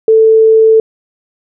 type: tone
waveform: sine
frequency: 442.8 Hz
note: A4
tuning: 11 cents sharp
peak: -3 dBFS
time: 0.08-0.8 s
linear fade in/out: 2 ms
effects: none